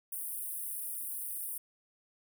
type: high-pass noise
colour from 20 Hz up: pink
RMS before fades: -39 dBFS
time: 0.12-1.58 s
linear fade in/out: 5 ms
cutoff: 9000 Hz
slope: 96 dB/octave
effects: none